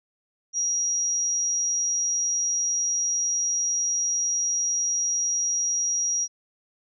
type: tone with amplitude modulation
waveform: sine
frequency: 5720 Hz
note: F8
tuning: 41 cents sharp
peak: -20 dBFS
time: 0.53-6.28 s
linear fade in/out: 50 ms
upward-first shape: sine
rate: 171 Hz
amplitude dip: 45%
effects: none